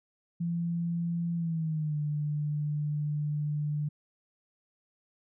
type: tone with pitch glide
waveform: sine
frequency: 169.9 to 148.76 Hz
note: F3 to D3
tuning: -47 to +23 cents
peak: -28 dBFS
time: 0.4-3.89 s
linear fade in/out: 10 ms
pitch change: -230 cents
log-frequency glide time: 1.35-1.98 s
effects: none